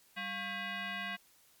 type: tone with frequency modulation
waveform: sine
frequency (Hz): 196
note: G3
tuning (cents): 0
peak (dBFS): -36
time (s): 0.16-1.17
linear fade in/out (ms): 20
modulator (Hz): 899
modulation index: 3.1
effects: white hiss -65 dBFS RMS until 1.6 s + MP3 96 kbps

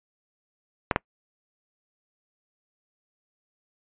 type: clicks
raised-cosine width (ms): 0.5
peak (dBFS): -6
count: 2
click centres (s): 0.912 / 0.961
effects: noise-tail reverb RT60 0.1 s tail -25 dB re dry + resampled to 8000 Hz

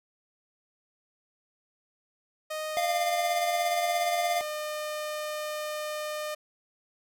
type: tone with pitch glide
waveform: sawtooth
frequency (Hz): 620 to 606.5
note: D#5 to D#5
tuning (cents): -6 to -44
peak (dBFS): -28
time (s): 2.5-6.35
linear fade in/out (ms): 10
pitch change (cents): -38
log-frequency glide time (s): 2.7-2.94
type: tone with tremolo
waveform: square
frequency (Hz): 696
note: F5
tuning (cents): -6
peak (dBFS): -25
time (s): 2.77-4.41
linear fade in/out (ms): 0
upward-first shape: sine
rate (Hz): 17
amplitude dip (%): 40
effects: none

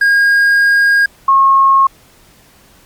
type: tone pair in turn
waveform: triangle / sine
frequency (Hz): 1627 / 1084.7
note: G#6 / C#6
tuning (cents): -36 / -38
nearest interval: perfect fifth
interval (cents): 702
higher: first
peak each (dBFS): -5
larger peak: neither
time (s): 0.01-1.06 / 1.28-1.87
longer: first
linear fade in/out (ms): 5
effects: pink hiss -46 dBFS RMS until 2.85 s + MP3 96 kbps

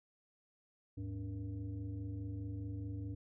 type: tone with frequency modulation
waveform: sine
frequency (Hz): 104.9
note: G#2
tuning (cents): +18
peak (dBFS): -39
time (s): 0.97-3.15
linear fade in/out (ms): 10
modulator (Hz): 185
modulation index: 0.94
effects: none

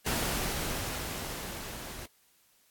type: noise with level ramp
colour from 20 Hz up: pink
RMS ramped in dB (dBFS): -30 to -43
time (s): 0.06-2.06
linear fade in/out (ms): 5
effects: white hiss -66 dBFS RMS until 2.7 s + AAC 64 kbps

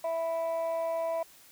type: tone pair together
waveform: sine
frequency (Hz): 659.3 / 987.8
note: E5 / B5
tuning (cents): 0 / 0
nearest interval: perfect fifth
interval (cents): 700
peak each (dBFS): -27 / -35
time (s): 0.04-1.23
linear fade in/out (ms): 5
effects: tanh soft clip ceiling -26 dBFS + white hiss -56 dBFS RMS until 1.51 s

